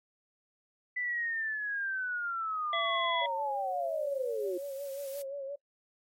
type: linear sweep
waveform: sine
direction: down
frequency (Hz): 1998 to 345.2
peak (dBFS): -31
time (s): 0.96-4.58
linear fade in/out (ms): 10
type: noise with exponential growth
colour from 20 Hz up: blue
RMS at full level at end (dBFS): -45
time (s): 2.55-5.22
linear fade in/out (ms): 0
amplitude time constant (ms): 580
type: harmonic tone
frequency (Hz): 672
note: E5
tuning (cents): +33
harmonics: 1 / 3 / 5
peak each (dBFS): -34 / -34 / -34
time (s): 2.73-3.26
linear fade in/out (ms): 2
type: tone with vibrato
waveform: sine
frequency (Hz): 554.4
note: C#5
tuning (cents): 0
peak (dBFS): -35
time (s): 3.21-5.56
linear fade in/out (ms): 10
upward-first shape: sine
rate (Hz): 5.7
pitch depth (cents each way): 55
effects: noise-tail reverb RT60 0.1 s tail -20 dB re dry + MP3 64 kbps